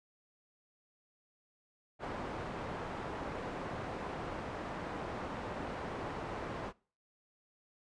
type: low-pass noise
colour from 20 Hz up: white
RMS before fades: -41 dBFS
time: 1.99-6.73 s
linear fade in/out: 50 ms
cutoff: 930 Hz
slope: 12 dB/octave
effects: noise-tail reverb RT60 0.4 s tail -23 dB re dry + resampled to 22050 Hz